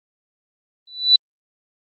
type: tone with exponential growth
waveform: sine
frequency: 3972 Hz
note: B7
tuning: 9 cents sharp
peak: -5 dBFS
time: 0.87-1.16 s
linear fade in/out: 5 ms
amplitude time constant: 61 ms
effects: Opus 32 kbps